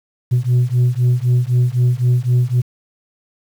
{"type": "beating tone pair", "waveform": "sine", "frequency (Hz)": [121.7, 125.6], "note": ["B2", "B2"], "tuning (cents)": [-25, 30], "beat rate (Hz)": 3.9, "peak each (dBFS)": -13, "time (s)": [0.31, 2.62], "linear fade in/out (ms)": 20, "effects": ["tanh soft clip ceiling -9 dBFS", "7-bit"]}